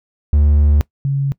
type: tone pair in turn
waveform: triangle / sine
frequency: 73.42 / 138.6 Hz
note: D2 / C#3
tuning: 0 / 0 cents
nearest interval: major seventh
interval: 1100 cents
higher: second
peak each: -7 / -14 dBFS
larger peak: first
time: 0.33-0.81 / 1.05-1.32 s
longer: first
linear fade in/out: 0 ms
effects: noise-tail reverb RT60 0.1 s tail -21 dB re dry